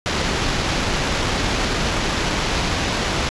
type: noise with sample-and-hold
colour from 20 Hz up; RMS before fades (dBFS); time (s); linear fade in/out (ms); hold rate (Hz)
pink; -21; 0.06-3.29; 0; 8820
effects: resampled to 22050 Hz